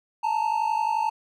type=tone pair together; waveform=triangle; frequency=864 / 915.4 Hz; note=A5 / A#5; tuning=-32 / -32 cents; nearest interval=minor second; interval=100 cents; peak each=-23 dBFS; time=0.23-1.1 s; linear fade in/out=10 ms; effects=none